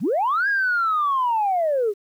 sine linear two-way sweep, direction up then down, 130.81 to 1661.2 to 387.2 Hz, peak -17 dBFS, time 0-1.94 s, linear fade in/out 50 ms, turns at 0.48 s, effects tanh soft clip ceiling -14 dBFS + 9-bit

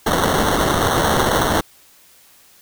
white noise with sample-and-hold, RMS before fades -17 dBFS, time 0.06-1.61 s, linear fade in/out 5 ms, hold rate 2450 Hz, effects white hiss -50 dBFS RMS until 2.61 s

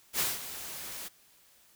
white noise with ADSR envelope, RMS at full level -28 dBFS, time 0.13-1.09 s, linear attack 64 ms, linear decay 190 ms, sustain -13 dB, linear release 20 ms, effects white hiss -62 dBFS RMS until 1.75 s

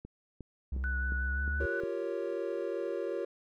click train, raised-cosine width 3 ms, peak -31 dBFS, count 6, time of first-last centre 0.05-1.836 s, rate 2.8 Hz
triangle tone with pitch glide, 65.41 to 72.16 Hz, C2 to D2, 0 to -30 cents, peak -29 dBFS, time 0.72-1.66 s, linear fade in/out 5 ms, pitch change +170 cents, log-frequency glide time 1.22-1.55 s
sine tone with vibrato, 1480 Hz, F#6, in tune, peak -34 dBFS, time 0.84-1.8 s, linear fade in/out 0 ms, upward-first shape sine, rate 5.7 Hz, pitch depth 16 cents each way
triangle chord, G half-diminished seventh, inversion third, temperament equal, 349.2 / 392 / 466.2 / 554.4 Hz, F4 / G4 / Bb4 / Db5, 0 / 0 / 0 / 0 cents, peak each -36 dBFS, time 1.6-3.25 s, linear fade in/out 5 ms
effects none

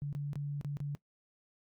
sine tone with dropouts, 143.8 Hz, D3, 36 cents flat, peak -34 dBFS, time 0.02-0.95 s, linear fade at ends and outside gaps 0 ms, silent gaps 0.128-0.15 / 0.332-0.356 / 0.612-0.647 / 0.77-0.803 s, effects noise-tail reverb RT60 0.1 s tail -20 dB re dry + Opus 48 kbps

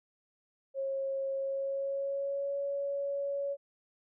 sine tone with pitch glide, 542 to 561.1 Hz, C#5 to C#5, -39 to +21 cents, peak -31 dBFS, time 0.74-3.57 s, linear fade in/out 50 ms, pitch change +60 cents, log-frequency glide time 1.34-2.57 s, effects none

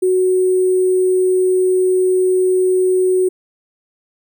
sine tone with sample-and-hold, 370 Hz, F#4, in tune, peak -11 dBFS, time 0.02-3.29 s, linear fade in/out 10 ms, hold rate 8820 Hz, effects none

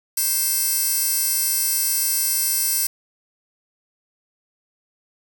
15% pulse tone with high-pass filter, 527 Hz, C5, 12 cents sharp, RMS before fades -21 dBFS, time 0.17-2.87 s, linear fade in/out 5 ms, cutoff 8700 Hz, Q 0.96, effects none

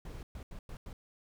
brown noise bursts at uneven times, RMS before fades -44 dBFS, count 5, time 0.05-0.23 / 0.35-0.43 / 0.51-0.59 / 0.69-0.77 / 0.86-0.93 s, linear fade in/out 2 ms, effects none

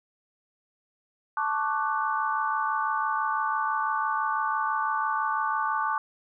sine chord, D major seventh, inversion second, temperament equal with one note detuned, 880 / 1108.7 / 1174.7 / 1492.9 Hz, A5 / C#6 / D6 / F#6, 0 / 0 / 0 / +15 cents, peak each -29 / -31 / -29 / -32 dBFS, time 1.37-5.98 s, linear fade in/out 2 ms, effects none

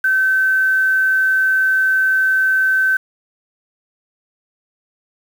sine tone with quantisation, 1537 Hz, G6, 35 cents flat, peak -12 dBFS, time 0.04-2.97 s, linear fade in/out 5 ms, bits 6, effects none

